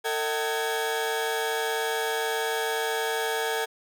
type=tone cluster; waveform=30% pulse; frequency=450.8 / 632 / 762 / 1662 Hz; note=A4 / D#5 / G5 / G#6; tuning=+42 / +27 / -49 / +1 cents; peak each=-26 / -34 / -30 / -29 dBFS; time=0.04-3.66 s; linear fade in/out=20 ms; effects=none